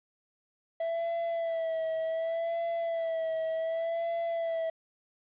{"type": "tone with vibrato", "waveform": "triangle", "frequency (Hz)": 659.3, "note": "E5", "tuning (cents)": 0, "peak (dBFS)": -27, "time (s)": [0.8, 4.7], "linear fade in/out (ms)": 5, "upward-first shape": "sine", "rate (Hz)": 0.67, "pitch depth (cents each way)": 39, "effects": ["resampled to 8000 Hz", "10-bit"]}